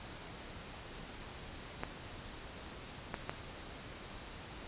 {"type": "clicks", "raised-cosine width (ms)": 0.5, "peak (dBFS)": -21, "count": 3, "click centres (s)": [1.835, 3.142, 3.295], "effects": ["pink hiss -48 dBFS RMS until 4.67 s", "resampled to 8000 Hz"]}